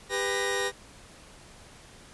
sawtooth tone cluster, 398.2 / 497.3 / 1873 Hz, G4 / B4 / A#6, +27 / +12 / +8 cents, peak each -27 / -28 / -27 dBFS, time 0.09-0.72 s, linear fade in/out 50 ms, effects pink hiss -51 dBFS RMS until 2.13 s + resampled to 24000 Hz

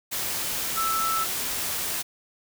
sine tone in noise, 1320 Hz, E6, 2 cents sharp, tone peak -24 dBFS, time 0.76-1.25 s, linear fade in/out 20 ms, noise white, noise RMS -29 dBFS, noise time 0.11-2.03 s, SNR +2 dB, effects none

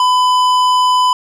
sine tone with tanh clipping, 1003 Hz, B5, 26 cents sharp, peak -11 dBFS, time 0-1.13 s, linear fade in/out 2 ms, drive 14 dB, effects none

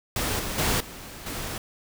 pink noise with level steps, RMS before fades -27 / -31 / -24 / -41 / -33 dBFS, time 0.16-1.58 s, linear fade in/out 2 ms, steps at 0.39 / 0.58 / 0.8 / 1.26 s, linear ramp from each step 5 ms, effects none

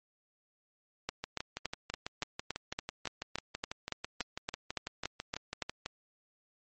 two click trains, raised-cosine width 0.2 ms, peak -19 / -16 dBFS, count 29 / 17, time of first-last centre 1.24-5.86 / 1.09-5.623 s, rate 6.06 / 3.53 Hz, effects MP3 32 kbps

